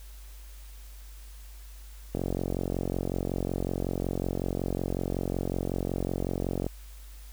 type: click train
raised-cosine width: 2 ms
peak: -16 dBFS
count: 206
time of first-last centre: 2.15-6.665 s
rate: 45.4 Hz
effects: added 50 Hz sine -43 dBFS peak until 7.32 s + white hiss -55 dBFS RMS until 7.32 s